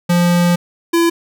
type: tone pair in turn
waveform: square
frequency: 174.61 / 337.1 Hz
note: F3 / E4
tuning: 0 / +39 cents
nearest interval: major seventh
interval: 1139 cents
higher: second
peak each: -11 dBFS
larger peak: neither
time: 0.09-0.56 / 0.93-1.1 s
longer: first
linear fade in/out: 10 ms
effects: none